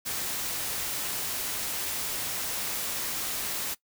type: noise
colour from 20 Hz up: white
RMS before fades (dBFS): -32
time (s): 0.05-3.75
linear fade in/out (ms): 20
effects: noise-tail reverb RT60 0.1 s tail -20 dB re dry